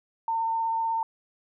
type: tone with vibrato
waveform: sine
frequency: 906 Hz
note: A#5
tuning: 50 cents flat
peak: -24 dBFS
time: 0.28-1.03 s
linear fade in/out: 2 ms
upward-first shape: triangle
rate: 16 Hz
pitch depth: 12 cents each way
effects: none